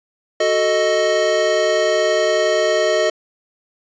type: chord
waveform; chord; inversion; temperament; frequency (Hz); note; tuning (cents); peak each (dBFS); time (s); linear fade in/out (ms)
square; D# diminished; first; equal; 370 / 440 / 622.3; F#4 / A4 / D#5; 0 / 0 / 0; -23 / -21 / -17; 0.4-3.1; 5
effects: resampled to 16000 Hz